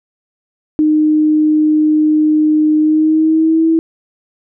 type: tone with pitch glide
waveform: sine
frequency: 306.8 to 325 Hz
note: D#4 to E4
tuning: -24 to -24 cents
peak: -8 dBFS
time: 0.79-3.79 s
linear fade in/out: 0 ms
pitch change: +100 cents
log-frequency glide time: 2.78-3.68 s
effects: none